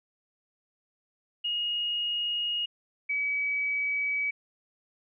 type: tone pair in turn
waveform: sine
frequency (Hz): 2871 / 2279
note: F7 / C#7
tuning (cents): +47 / +47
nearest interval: major third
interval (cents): 400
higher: first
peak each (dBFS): -27 / -26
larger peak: second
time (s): 1.44-2.66 / 3.09-4.31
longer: neither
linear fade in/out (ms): 10
effects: none

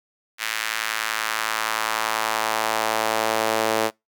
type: tone with high-pass filter sweep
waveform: sawtooth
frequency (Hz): 110.4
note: A2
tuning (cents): +6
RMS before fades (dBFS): -24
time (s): 0.38-3.91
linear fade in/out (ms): 50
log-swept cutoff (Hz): 1900 to 490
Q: 1.4
effects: noise-tail reverb RT60 0.2 s tail -26 dB re dry

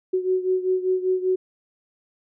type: beating tone pair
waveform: sine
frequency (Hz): 370 / 375.1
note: F#4 / F#4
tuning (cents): 0 / +24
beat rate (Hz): 5.1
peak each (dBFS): -21 / -25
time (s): 0.13-1.36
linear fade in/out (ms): 10
effects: none

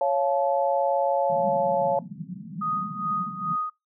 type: chord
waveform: sine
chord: Db augmented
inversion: none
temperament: just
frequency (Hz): 554.4 / 693 / 866.2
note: Db5 / F5 / A5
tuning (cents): 0 / -14 / -27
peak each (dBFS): -23 / -26 / -26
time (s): 0.01-1.99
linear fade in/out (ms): 2
type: band-pass noise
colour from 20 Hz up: pink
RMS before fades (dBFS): -37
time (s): 1.29-3.56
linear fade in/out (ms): 10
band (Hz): 160 to 210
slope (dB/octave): 48
type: tone with tremolo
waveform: sine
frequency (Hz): 1244.5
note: D#6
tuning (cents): 0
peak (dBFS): -23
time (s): 2.61-3.7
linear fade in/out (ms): 10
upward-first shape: sine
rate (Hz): 2.4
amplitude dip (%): 75
effects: noise-tail reverb RT60 0.2 s tail -24 dB re dry

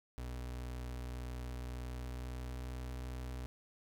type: tone with pitch glide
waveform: 35% pulse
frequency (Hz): 61.74 to 62.57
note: B1 to B1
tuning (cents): 0 to +23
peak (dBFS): -39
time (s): 0.18-3.46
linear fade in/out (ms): 0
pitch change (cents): +23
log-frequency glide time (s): 1.76-2.74
effects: none

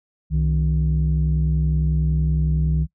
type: tone pair together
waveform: sine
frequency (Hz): 65.51 / 156.3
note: C2 / D#3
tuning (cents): +3 / +8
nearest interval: octave + minor third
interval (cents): 1505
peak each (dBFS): -18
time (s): 0.3-2.87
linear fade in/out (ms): 50
effects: noise-tail reverb RT60 0.1 s tail -23 dB re dry + tanh soft clip ceiling -12 dBFS

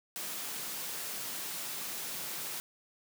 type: high-pass noise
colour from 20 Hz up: white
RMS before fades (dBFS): -39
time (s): 0.16-2.6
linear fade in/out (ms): 0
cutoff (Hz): 120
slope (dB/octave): 96
effects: none

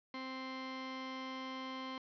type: tone pair together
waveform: sawtooth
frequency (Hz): 261.6 / 1046.5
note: C4 / C6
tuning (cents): 0 / 0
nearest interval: 2 octaves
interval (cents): 2400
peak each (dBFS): -40 / -40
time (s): 0.14-1.98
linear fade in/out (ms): 2
effects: resampled to 11025 Hz + 12-bit

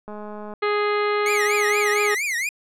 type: click train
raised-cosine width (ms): 1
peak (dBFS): -23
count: 97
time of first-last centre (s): 0.08-0.537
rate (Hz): 210
type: harmonic tone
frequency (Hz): 415.3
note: G#4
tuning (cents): 0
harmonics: 1 / 2 / 3 / 4 / 5 / 6 / 7 / 8 / 9 / 10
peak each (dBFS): -21 / -31 / -25 / -33 / -29 / -37 / -41 / -41 / -46 / -39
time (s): 0.62-2.15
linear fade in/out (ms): 10
type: tone with vibrato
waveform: 45% pulse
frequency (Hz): 2126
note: C7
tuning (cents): +27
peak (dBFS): -22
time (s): 1.26-2.49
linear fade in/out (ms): 2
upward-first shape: triangle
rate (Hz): 4.3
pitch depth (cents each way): 270
effects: low-pass 12000 Hz 12 dB/octave

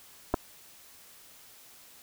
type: clicks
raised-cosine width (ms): 1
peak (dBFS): -12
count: 2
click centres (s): 0.34 / 0.343
effects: white hiss -54 dBFS RMS until 2.02 s

